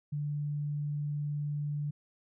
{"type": "tone", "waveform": "sine", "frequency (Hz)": 146.83, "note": "D3", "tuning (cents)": 0, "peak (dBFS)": -31, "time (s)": [0.12, 1.91], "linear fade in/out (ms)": 10, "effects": []}